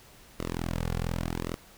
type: tone with flanger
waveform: sawtooth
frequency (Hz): 42.14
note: E1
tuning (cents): +39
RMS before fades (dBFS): -32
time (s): 0.39-1.55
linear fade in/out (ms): 0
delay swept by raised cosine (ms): 1.2 to 3.2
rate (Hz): 0.87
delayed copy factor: -0.95
effects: pink hiss -54 dBFS RMS until 1.77 s